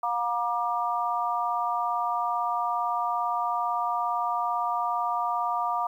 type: harmonic tone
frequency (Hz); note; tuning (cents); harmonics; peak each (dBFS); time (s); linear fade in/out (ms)
237.7; A#3; +34; 3 / 4 / 5; -29 / -29 / -29; 0.03-5.87; 5
effects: 10-bit